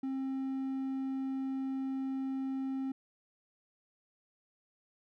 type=tone; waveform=triangle; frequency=266.6 Hz; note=C4; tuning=33 cents sharp; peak=-31 dBFS; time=0.03-2.92 s; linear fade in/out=5 ms; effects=none